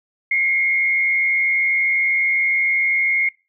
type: tone with frequency modulation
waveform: sine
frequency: 2144 Hz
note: C7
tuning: 42 cents sharp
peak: -15 dBFS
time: 0.31-3.29 s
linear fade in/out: 5 ms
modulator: 92.4 Hz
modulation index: 0.65
effects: noise-tail reverb RT60 0.3 s tail -24 dB re dry